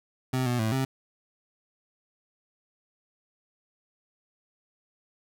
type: tone with pitch steps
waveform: 25% pulse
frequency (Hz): 129.2 / 122.4 / 110.4 / 132.7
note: C3 / B2 / A2 / C3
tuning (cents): -21 / -15 / +6 / +25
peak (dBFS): -21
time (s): 0.33-0.85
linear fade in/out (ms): 5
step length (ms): 130
effects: none